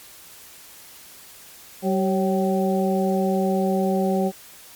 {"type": "harmonic tone with a mistuned harmonic", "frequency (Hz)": 191.7, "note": "G3", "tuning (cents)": -38, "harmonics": [1, 2, 3, 4], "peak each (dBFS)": [-21, -24, -26, -27], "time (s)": [1.82, 4.32], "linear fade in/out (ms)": 50, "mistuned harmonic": 3, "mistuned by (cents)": -68, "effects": ["white hiss -45 dBFS RMS until 4.75 s", "MP3 96 kbps"]}